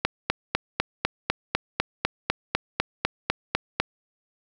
click train, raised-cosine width 0.3 ms, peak -4 dBFS, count 16, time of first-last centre 0.05-3.8 s, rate 4 Hz, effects none

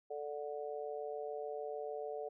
harmonic tone, 146.83 Hz, D3, in tune, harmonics 3 / 4 / 5, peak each -42 / -44 / -46 dBFS, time 0.1-2.29 s, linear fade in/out 10 ms, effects none

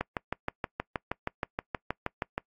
click train, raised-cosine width 0.5 ms, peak -14 dBFS, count 16, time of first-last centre 0.01-2.38 s, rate 6.33 Hz, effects noise-tail reverb RT60 0.1 s tail -24 dB re dry + AAC 64 kbps

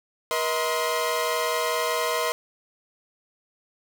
sawtooth tone cluster, 479.1 / 636 / 1043 Hz, A#4 / D#5 / C6, +47 / +38 / -6 cents, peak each -24 dBFS, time 0.31-2.32 s, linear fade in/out 0 ms, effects none

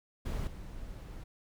brown noise with level steps, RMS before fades -34 / -44 dBFS, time 0.25-1.24 s, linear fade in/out 10 ms, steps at 0.47 s, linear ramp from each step 5 ms, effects none

